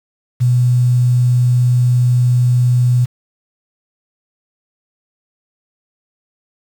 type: tone with quantisation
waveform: sine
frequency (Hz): 123.5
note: B2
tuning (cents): 0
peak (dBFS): -9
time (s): 0.4-3.06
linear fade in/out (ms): 20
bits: 6
effects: none